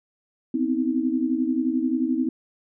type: tone cluster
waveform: sine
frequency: 250.7 / 262.1 / 318.8 Hz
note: B3 / C4 / D#4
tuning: +26 / +3 / +42 cents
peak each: -25 dBFS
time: 0.54-2.29 s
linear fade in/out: 5 ms
effects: none